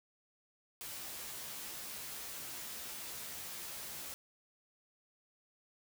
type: noise with comb filter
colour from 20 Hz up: white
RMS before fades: -45 dBFS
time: 0.81-4.14 s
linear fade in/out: 0 ms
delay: 14 ms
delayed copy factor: +0.65
effects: none